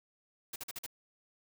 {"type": "noise bursts", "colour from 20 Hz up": "white", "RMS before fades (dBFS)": -41, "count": 5, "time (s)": [0.53, 0.864], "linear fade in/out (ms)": 5, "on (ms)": 30, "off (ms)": 46, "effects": []}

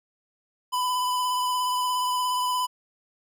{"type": "tone with vibrato", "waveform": "square", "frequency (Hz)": 1000, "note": "B5", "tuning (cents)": 21, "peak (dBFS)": -24, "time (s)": [0.72, 2.67], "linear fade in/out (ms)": 20, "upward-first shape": "sine", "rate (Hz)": 17, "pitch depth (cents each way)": 19, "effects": []}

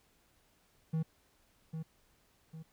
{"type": "tone with echo", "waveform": "triangle", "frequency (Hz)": 160, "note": "D#3", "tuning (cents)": 49, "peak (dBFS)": -28, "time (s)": [0.93, 1.03], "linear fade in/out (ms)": 10, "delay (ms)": 800, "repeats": 2, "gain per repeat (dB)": -7, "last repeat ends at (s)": 2.63, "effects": ["pink hiss -70 dBFS RMS until 2.72 s"]}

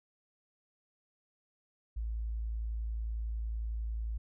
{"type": "tone", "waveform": "sine", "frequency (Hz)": 55.5, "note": "A1", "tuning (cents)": 16, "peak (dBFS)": -33, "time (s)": [1.96, 4.18], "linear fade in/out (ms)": 10, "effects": []}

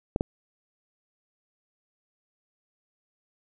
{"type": "clicks", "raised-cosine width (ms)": 2, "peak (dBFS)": -11, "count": 2, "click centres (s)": [0.161, 0.209], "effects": []}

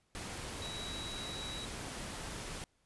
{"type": "tone in noise", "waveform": "sine", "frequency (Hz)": 3887, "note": "B7", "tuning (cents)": -28, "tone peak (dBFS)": -43, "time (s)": [0.62, 1.65], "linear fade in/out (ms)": 0, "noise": "pink", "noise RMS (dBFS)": -43, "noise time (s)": [0.15, 2.64], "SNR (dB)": -3, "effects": ["pink hiss -75 dBFS RMS until 2.85 s", "resampled to 24000 Hz"]}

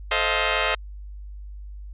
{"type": "chord", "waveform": "10% pulse", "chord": "F dominant seventh", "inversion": "first", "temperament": "just", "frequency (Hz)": [436.5, 523.8, 628.6, 698.5], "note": ["A4", "C5", "Eb5", "F5"], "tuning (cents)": [-14, 2, 18, 0], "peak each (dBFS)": [-20, -18, -16, -19], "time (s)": [0.11, 0.75], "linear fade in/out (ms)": 5, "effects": ["added 50 Hz sine -35 dBFS peak until 1.93 s", "resampled to 8000 Hz"]}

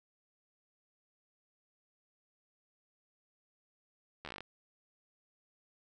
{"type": "slowing click train", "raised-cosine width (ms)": 0.3, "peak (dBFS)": -27, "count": 10, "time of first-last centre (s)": [4.25, 4.406], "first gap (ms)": 12, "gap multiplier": 1.09, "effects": []}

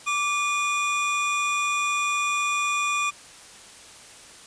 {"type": "tone pair together", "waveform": "square", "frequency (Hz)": [1168, 2448], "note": ["D6", "D#7"], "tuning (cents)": [-10, -29], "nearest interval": "octave + minor second", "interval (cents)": 1281, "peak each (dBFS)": -26, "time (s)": [0.06, 3.11], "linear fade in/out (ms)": 20, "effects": ["white hiss -46 dBFS RMS until 4.46 s", "resampled to 22050 Hz"]}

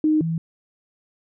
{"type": "tone pair in turn", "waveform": "sine", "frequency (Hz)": [308.9, 163.63], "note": ["D#4", "E3"], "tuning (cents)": [-12, -12], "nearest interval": "major seventh", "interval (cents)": 1100, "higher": "first", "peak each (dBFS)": [-15, -21], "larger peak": "first", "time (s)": [[0.04, 0.21], [0.21, 0.38]], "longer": "neither", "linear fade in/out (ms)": 2, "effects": []}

